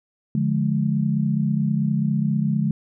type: chord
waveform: sine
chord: D diminished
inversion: none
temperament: just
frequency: 146.83 / 176.2 / 211.4 Hz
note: D3 / F3 / Ab3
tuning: 0 / +16 / +31 cents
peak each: -22 / -25 / -22 dBFS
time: 0.35-2.71 s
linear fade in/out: 2 ms
effects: none